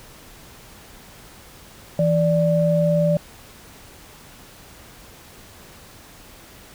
sine tone pair together, 164.81 / 587.3 Hz, E3 / D5, 0 / 0 cents, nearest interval octave + minor seventh, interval 2200 cents, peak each -18 dBFS, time 1.99-3.17 s, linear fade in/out 2 ms, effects pink hiss -45 dBFS RMS until 6.74 s

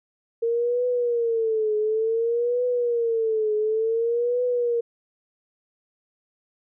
sine tone with vibrato, 458.9 Hz, A#4, 27 cents flat, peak -20 dBFS, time 0.42-4.81 s, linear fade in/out 10 ms, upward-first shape triangle, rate 0.56 Hz, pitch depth 140 cents each way, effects none

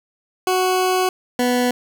20% pulse tone pair in turn, 370 / 246.9 Hz, F#4 / B3, 0 / 0 cents, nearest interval perfect fifth, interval 700 cents, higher first, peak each -11 dBFS, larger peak neither, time 0.47-1.09 / 1.39-1.71 s, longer first, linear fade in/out 2 ms, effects none

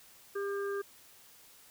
harmonic tone, 400 Hz, G4, 35 cents sharp, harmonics 1 / 3 / 4, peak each -33 / -43 / -43 dBFS, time 0.35-0.82 s, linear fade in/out 10 ms, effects white hiss -58 dBFS RMS until 1.7 s

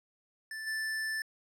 square tone with level steps, 1760 Hz, A6, in tune, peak -39 / -33 dBFS, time 0.51-1.22 s, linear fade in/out 2 ms, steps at 0.66 s, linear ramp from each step 20 ms, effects low-pass 12000 Hz 12 dB/octave

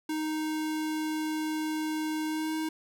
square tone with pitch glide, 311 to 315.2 Hz, D#4 to D#4, -1 to +23 cents, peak -30 dBFS, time 0.09-2.69 s, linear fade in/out 5 ms, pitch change +24 cents, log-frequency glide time 2.27-2.56 s, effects none

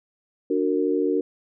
sine chord, D augmented, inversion none, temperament just, 293.7 / 367.1 / 458.9 Hz, D4 / F#4 / A#4, 0 / -14 / -27 cents, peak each -24 dBFS, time 0.5-1.21 s, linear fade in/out 5 ms, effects none

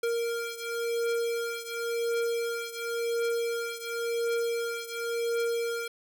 square beating tone pair, 466.2 / 467.13 Hz, A#4 / A#4, 0 / +4 cents, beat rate 0.93 Hz, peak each -31 / -34 dBFS, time 0.03-5.88 s, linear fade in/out 5 ms, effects none

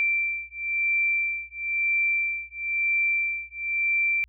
sine beating tone pair, 2349 / 2350 Hz, D7 / D7, 0 / +1 cents, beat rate 1 Hz, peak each -26 / -26 dBFS, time 0-4.24 s, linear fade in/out 0 ms, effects added 60 Hz sine -55 dBFS peak until 4.28 s

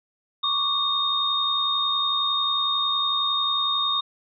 sine tone cluster, 1112 / 1183 / 3694 Hz, C#6 / D6 / A#7, +5 / +12 / -16 cents, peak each -29 / -29 / -22 dBFS, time 0.43-4.01 s, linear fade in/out 10 ms, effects none

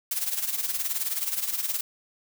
blue noise with tremolo, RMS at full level -26 dBFS, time 0.11-1.81 s, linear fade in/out 5 ms, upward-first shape sine, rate 19 Hz, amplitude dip 70%, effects none

